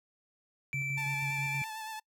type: tone with pitch glide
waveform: triangle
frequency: 2331 to 2349 Hz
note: D7 to D7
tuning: -14 to 0 cents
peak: -32 dBFS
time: 0.73-1.64 s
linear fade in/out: 0 ms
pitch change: +14 cents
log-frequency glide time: 0.91-1.48 s
type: tone with tremolo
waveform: sine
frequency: 138.59 Hz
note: C#3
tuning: in tune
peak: -34 dBFS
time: 0.74-1.62 s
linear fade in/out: 2 ms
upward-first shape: square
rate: 6.2 Hz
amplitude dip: 35%
type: tone with vibrato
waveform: sawtooth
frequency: 875 Hz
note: A5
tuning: 10 cents flat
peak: -35 dBFS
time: 0.97-2 s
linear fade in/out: 10 ms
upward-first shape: sine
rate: 8.9 Hz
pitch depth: 30 cents each way
effects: noise-tail reverb RT60 0.1 s tail -26 dB re dry